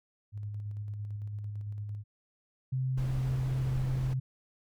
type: tone with tremolo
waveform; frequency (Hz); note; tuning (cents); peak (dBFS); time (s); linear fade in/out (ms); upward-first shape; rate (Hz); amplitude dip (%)
sine; 103.83; G#2; 0; -34; 0.32-2.04; 50; square; 8.9; 25
type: tone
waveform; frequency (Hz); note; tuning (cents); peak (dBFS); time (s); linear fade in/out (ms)
sine; 130; C3; -11; -28; 2.72-4.2; 10
type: noise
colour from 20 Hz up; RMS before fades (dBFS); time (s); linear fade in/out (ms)
brown; -38; 2.97-4.14; 10
effects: none